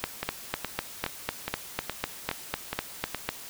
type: two click trains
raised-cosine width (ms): 0.3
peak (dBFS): -13 / -10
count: 8 / 14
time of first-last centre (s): 0.23-3.147 / 0.04-3.29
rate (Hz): 2.4 / 4
effects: white hiss -43 dBFS RMS until 3.49 s